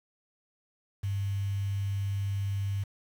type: tone with quantisation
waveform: sine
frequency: 99.2 Hz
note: G2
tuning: 21 cents sharp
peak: -28 dBFS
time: 1.03-2.84 s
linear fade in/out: 10 ms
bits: 8
effects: none